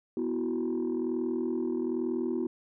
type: chord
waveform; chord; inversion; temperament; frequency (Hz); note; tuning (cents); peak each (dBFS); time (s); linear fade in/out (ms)
sine; B suspended fourth; none; just; 246.9 / 329.3 / 370.4; B3 / E4 / F#4; 0 / -2 / +2; -31; 0.17-2.47; 2
effects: tanh soft clip ceiling -23 dBFS